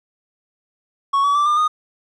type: tone with pitch steps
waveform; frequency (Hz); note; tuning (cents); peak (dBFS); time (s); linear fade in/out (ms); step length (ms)
triangle; 1108.7 / 1138.6 / 1169.2 / 1200.7 / 1233; C#6 / C#6 / D6 / D6 / D#6; 0 / +46 / -8 / +38 / -16; -12; 1.13-1.68; 10; 110
effects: resampled to 24000 Hz + 9-bit